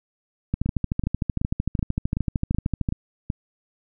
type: two click trains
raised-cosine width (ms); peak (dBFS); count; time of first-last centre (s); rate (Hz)
5; -10 / -12; 32 / 8; 0.54-2.888 / 0.66-3.302; 13.2 / 2.65
effects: none